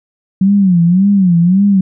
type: tone with vibrato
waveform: sine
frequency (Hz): 185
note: F#3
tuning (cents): 0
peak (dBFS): -6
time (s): 0.41-1.81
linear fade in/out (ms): 5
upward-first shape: sine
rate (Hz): 1.8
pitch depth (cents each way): 160
effects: none